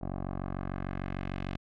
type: tone with low-pass filter sweep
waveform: 10% pulse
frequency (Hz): 46.67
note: F#1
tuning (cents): +16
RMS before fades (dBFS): -36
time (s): 0.01-1.57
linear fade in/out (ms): 10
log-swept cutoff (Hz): 780 to 3200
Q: 1.3
effects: none